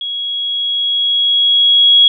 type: tone with level ramp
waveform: sine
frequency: 3322 Hz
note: G#7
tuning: in tune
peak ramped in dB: -19 to -4 dBFS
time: 0.01-2.08 s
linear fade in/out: 2 ms
effects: none